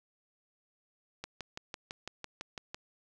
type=click train; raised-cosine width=0.2 ms; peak=-22 dBFS; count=10; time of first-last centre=1.24-2.745 s; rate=5.98 Hz; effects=none